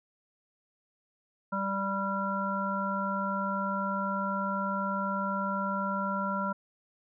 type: harmonic tone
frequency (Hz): 196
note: G3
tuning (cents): 0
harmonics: 1 / 3 / 5 / 7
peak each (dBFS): -33 / -37 / -34 / -33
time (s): 1.52-6.53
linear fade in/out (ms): 10
effects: none